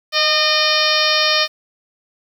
harmonic tone with a mistuned harmonic, 610 Hz, D#5, 34 cents flat, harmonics 1 / 2 / 3 / 4 / 5 / 6 / 7 / 8 / 9, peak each -22 / -22 / -22 / -22 / -22 / -22 / -22 / -22 / -22 dBFS, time 0.12-1.48 s, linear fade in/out 50 ms, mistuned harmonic 1, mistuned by +22 cents, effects 7-bit

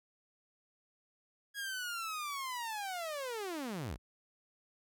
sawtooth linear sweep, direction down, 1661.2 to 36.71 Hz, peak -34 dBFS, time 1.54-3.98 s, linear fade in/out 50 ms, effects none

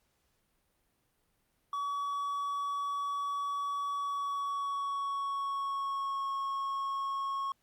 triangle tone with pitch glide, 1135 to 1095.1 Hz, C#6 to C#6, +41 to -21 cents, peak -30 dBFS, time 1.73-7.52 s, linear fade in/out 2 ms, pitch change -62 cents, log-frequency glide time 3.95-6.3 s, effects pink hiss -75 dBFS RMS until 7.62 s + Opus 48 kbps

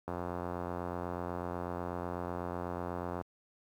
click train, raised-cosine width 1 ms, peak -23 dBFS, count 277, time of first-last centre 0.08-3.213 s, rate 88.1 Hz, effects high-pass 60 Hz 12 dB/octave + 10-bit

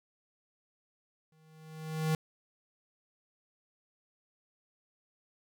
square tone with exponential growth, 157.6 Hz, D#3, 23 cents sharp, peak -26 dBFS, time 1.32-2.15 s, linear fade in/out 2 ms, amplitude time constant 180 ms, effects none

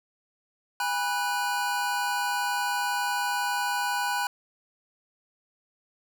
square tone cluster, 816 / 976 / 1486 Hz, G#5 / B5 / F#6, -31 / -21 / +7 cents, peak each -31 dBFS, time 0.8-4.27 s, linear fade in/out 2 ms, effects none

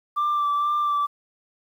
sine tone with vibrato, 1174.7 Hz, D6, in tune, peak -18 dBFS, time 0.16-1.07 s, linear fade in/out 20 ms, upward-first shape sine, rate 2.1 Hz, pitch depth 21 cents each way, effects tanh soft clip ceiling -18 dBFS + 9-bit

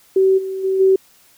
sine tone with level steps, 382 Hz, G4, 45 cents flat, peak -10 / -22 / -15 / -9 dBFS, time 0.16-0.96 s, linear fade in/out 5 ms, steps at 0.37 / 0.63 / 0.79 s, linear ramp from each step 20 ms, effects white hiss -52 dBFS RMS until 1.37 s

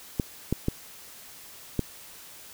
clicks, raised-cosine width 3 ms, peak -11 dBFS, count 4, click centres 0.198 / 0.526 / 0.684 / 1.793 s, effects white hiss -47 dBFS RMS until 2.53 s

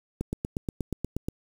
click train, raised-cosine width 3 ms, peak -16 dBFS, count 10, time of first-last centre 0.21-1.285 s, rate 8.37 Hz, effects 7-bit

